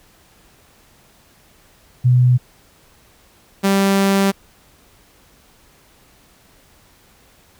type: tone pair in turn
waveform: sine / sawtooth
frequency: 124.9 / 196.1 Hz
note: B2 / G3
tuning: +20 / +1 cents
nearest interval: minor sixth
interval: 781 cents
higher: second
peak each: -9 dBFS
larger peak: neither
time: 2.04-2.38 / 3.63-4.32 s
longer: second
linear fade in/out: 20 ms
effects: pink hiss -52 dBFS RMS until 7.59 s